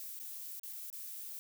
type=noise with dropouts; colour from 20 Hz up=violet; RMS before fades=-45 dBFS; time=0-1.39 s; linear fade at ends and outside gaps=0 ms; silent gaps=0.191-0.199 / 0.596-0.633 / 0.728-0.732 / 0.901-0.928 s; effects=none